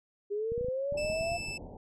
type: linear sweep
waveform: sine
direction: up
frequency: 401 to 698.5 Hz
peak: -30 dBFS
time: 0.3-1.38 s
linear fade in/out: 20 ms
type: clicks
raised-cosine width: 5 ms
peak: -29 dBFS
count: 12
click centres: 0.52 / 0.579 / 0.611 / 0.646 / 0.685 / 0.924 / 1.048 / 1.1 / 1.21 / 1.319 / 1.405 / 1.486 s
type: low-pass noise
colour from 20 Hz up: pink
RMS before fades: -45 dBFS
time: 0.94-1.77 s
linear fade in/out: 2 ms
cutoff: 910 Hz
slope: 96 dB/octave
type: tone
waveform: sawtooth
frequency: 2637 Hz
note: E7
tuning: in tune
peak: -33 dBFS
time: 0.97-1.58 s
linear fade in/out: 10 ms
effects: resampled to 22050 Hz